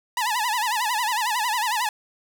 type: tone with vibrato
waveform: sawtooth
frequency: 919 Hz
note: A#5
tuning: 25 cents flat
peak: -18 dBFS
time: 0.17-1.89 s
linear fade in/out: 2 ms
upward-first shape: sine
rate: 11 Hz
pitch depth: 160 cents each way
effects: none